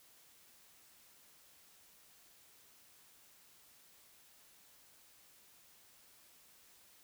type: silence
effects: white hiss -64 dBFS RMS until 7.03 s